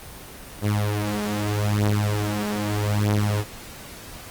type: beating tone pair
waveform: sawtooth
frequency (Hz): 103.83 / 104.63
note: G#2 / G#2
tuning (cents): 0 / +13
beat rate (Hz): 0.8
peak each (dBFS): -20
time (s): 0.61-3.45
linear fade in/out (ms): 50
effects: pink hiss -40 dBFS RMS until 4.3 s + Opus 24 kbps